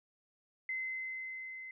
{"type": "tone with level ramp", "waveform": "sine", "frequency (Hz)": 2056, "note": "C7", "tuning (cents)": -31, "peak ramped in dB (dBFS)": [-34, -44], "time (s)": [0.69, 1.71], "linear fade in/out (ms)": 2, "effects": []}